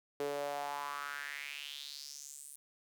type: tone with high-pass filter sweep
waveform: sawtooth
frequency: 143.3 Hz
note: D3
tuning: 42 cents flat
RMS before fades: -42 dBFS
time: 0.2-2.56 s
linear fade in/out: 0 ms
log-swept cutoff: 420 to 9900 Hz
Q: 4.4
effects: none